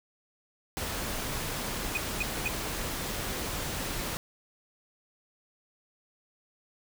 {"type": "noise", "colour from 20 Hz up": "pink", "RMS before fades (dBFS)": -34, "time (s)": [0.77, 4.17], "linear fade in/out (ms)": 0}
{"type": "tone bursts", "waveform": "triangle", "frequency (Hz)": 2489, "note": "D#7", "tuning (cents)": 0, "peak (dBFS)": -25, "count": 3, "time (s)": [1.95, 2.479], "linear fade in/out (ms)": 2, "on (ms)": 23, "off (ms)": 230}
{"effects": []}